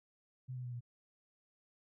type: tone with pitch steps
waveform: sine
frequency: 128.3 / 125.59 / 122.93 / 120.33 Hz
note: C3 / B2 / B2 / B2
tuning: -34 / +29 / -8 / -45 cents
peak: -40 dBFS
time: 0.48-0.808 s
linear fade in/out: 20 ms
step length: 82 ms
effects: none